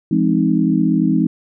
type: chord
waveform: sine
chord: F minor seventh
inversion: none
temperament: equal with one note detuned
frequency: 170.53 / 207.7 / 261.6 / 311.1 Hz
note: F3 / Ab3 / C4 / Eb4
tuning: -41 / 0 / 0 / 0 cents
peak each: -18 dBFS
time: 0.11-1.27 s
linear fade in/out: 5 ms
effects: none